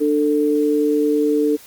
sine tone pair together, 297.1 / 445.1 Hz, D4 / A4, +20 / +20 cents, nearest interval perfect fifth, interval 700 cents, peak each -17 dBFS, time 0-1.57 s, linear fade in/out 20 ms, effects white hiss -44 dBFS RMS until 1.66 s + Opus 32 kbps

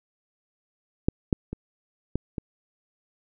clicks, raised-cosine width 3 ms, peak -7 / -7 / -19 / -12 / -17 dBFS, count 5, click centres 1.085 / 1.328 / 1.53 / 2.156 / 2.382 s, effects none

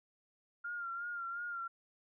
sine tone with vibrato, 1396.9 Hz, F6, in tune, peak -38 dBFS, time 0.64-1.68 s, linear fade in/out 10 ms, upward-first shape sine, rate 2.8 Hz, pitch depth 43 cents each way, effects none

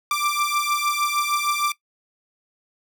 sawtooth beating tone pair, 1174.7 / 1181.2 Hz, D6 / D6, 0 / +10 cents, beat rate 6.5 Hz, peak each -20 dBFS, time 0.11-1.72 s, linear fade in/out 2 ms, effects noise-tail reverb RT60 0.1 s tail -18 dB re dry

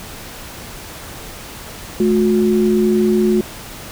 sine tone pair together, 215.3 / 362.1 Hz, A3 / F#4, -37 / -37 cents, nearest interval major sixth, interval 900 cents, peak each -14 dBFS, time 2-3.41 s, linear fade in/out 2 ms, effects pink hiss -33 dBFS RMS until 3.91 s

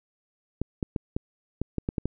clicks, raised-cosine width 3 ms, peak -14 dBFS, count 9, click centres 0.616 / 0.828 / 0.962 / 1.165 / 1.616 / 1.783 / 1.889 / 1.982 / 2.056 s, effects none

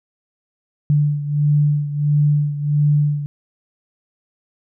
sine beating tone pair, 146.83 / 148.33 Hz, D3 / D3, 0 / +18 cents, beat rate 1.5 Hz, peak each -15 / -20 dBFS, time 0.9-3.26 s, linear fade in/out 0 ms, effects none

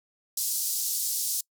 white band-pass noise, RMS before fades -29 dBFS, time 0.37-1.41 s, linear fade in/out 5 ms, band 4800 to 15000 Hz, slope 24 dB/octave, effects noise-tail reverb RT60 0.1 s tail -25 dB re dry

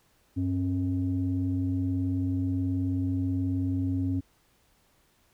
sine tone pair together, 96.3 / 270.3 Hz, G2 / C#4, -30 / -44 cents, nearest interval octave + tritone, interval 1786 cents, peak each -27 dBFS, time 0.36-4.21 s, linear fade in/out 20 ms, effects tanh soft clip ceiling -19 dBFS + pink hiss -66 dBFS RMS until 5.33 s

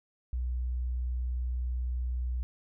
sine tone, 61.74 Hz, B1, in tune, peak -29 dBFS, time 0.33-2.43 s, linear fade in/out 0 ms, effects none

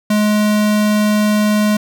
square tone, 210.6 Hz, G#3, 24 cents sharp, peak -12 dBFS, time 0.1-1.77 s, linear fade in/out 5 ms, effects none

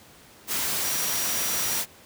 sine tone in noise, 5770 Hz, F#8, 44 cents flat, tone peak -32 dBFS, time 0.82-1.82 s, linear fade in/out 50 ms, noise white, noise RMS -27 dBFS, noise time 0.47-1.86 s, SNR -8 dB, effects pink hiss -51 dBFS RMS until 2.05 s + high-pass 80 Hz 12 dB/octave

